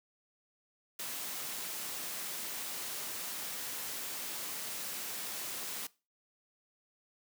white noise, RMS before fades -40 dBFS, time 0.99-5.87 s, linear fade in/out 5 ms, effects noise-tail reverb RT60 0.3 s tail -21 dB re dry + high-pass 150 Hz 12 dB/octave

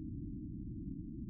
white low-pass noise, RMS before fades -44 dBFS, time 0-1.29 s, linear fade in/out 0 ms, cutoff 320 Hz, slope 96 dB/octave, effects none

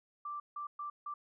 sine tone bursts at uneven times, 1174.7 Hz, D6, in tune, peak -38 dBFS, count 4, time 0.25-0.4 / 0.56-0.67 / 0.79-0.9 / 1.06-1.14 s, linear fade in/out 5 ms, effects none

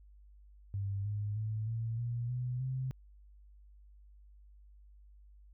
sine tone with pitch steps, 99.1 / 103.73 / 108.57 / 113.64 / 118.94 / 124.5 / 130.31 Hz, G2 / G#2 / A2 / A#2 / A#2 / B2 / C3, +19 / -2 / -23 / -44 / +35 / +14 / -7 cents, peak -33 dBFS, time 0.74-2.91 s, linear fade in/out 0 ms, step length 310 ms, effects added 50 Hz sine -55 dBFS peak until 5.53 s

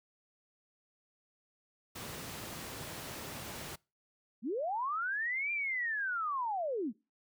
pink noise, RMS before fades -43 dBFS, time 1.95-3.76 s, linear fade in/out 10 ms
sine linear two-way sweep, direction up then down, 189.5 to 2400 to 189.5 Hz, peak -32 dBFS, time 4.42-6.93 s, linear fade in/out 50 ms, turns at 5.52 s
effects noise-tail reverb RT60 0.3 s tail -25 dB re dry + high-pass 80 Hz 12 dB/octave

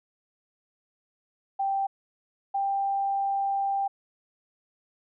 sine tone pair in turn, 784 / 789.9 Hz, G5 / G5, 0 / +13 cents, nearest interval unison, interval 13 cents, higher second, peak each -24 dBFS, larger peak neither, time 1.59-1.87 / 2.54-3.88 s, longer second, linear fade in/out 10 ms, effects none

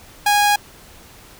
sawtooth tone, 824 Hz, G#5, 14 cents flat, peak -9 dBFS, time 0.26-0.56 s, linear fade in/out 5 ms, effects pink hiss -44 dBFS RMS until 1.39 s

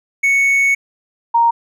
triangle / sine tone pair in turn, 2217 / 932.1 Hz, C#7 / A#5, 0 / 0 cents, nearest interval octave + minor third, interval 1500 cents, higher first, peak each -9 dBFS, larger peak neither, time 0.23-0.75 / 1.34-1.51 s, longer first, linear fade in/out 10 ms, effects none

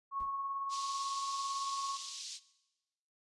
sine tone with tremolo, 1100 Hz, C#6, 14 cents flat, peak -33 dBFS, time 0.11-1.99 s, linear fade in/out 50 ms, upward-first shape triangle, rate 18 Hz, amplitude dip 35%
brown noise with exponential decay, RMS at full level -47 dBFS, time 0.2-0.36 s, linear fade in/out 2 ms, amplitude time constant 33 ms
pink band-pass noise, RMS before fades -45 dBFS, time 0.69-2.4 s, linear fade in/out 50 ms, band 3800 to 6800 Hz, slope 24 dB/octave
effects noise-tail reverb RT60 1.0 s tail -18 dB re dry + resampled to 24000 Hz

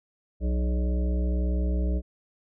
harmonic tone with a mistuned harmonic, 61.74 Hz, B1, in tune, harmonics 1 / 3 / 5 / 7 / 9 / 10, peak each -23 / -33 / -37 / -40 / -42 / -43 dBFS, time 0.4-2.02 s, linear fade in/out 50 ms, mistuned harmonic 7, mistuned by -51 cents, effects none

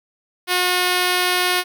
5% pulse tone, 361.1 Hz, F#4, 42 cents flat, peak -5 dBFS, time 0.47-1.64 s, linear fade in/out 50 ms, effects none

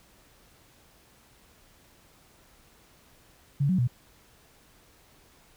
sine tone with pitch steps, 141 / 185.4 / 122.7 Hz, C#3 / F#3 / B2, +30 / +4 / -11 cents, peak -21 dBFS, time 3.6-3.876 s, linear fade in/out 10 ms, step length 92 ms, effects pink hiss -59 dBFS RMS until 5.56 s

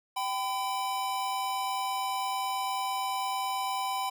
square tone pair together, 777 / 1006 Hz, G5 / B5, -16 / +32 cents, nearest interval major third, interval 448 cents, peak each -33 / -33 dBFS, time 0.16-4.1 s, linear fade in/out 10 ms, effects none

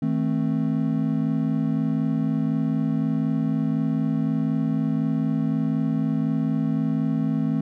triangle chord, A diminished, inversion second, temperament just, 158.4 / 220 / 264 Hz, Eb3 / A3 / C4, +31 / 0 / +16 cents, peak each -23 dBFS, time 0.02-7.61 s, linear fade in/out 5 ms, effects none

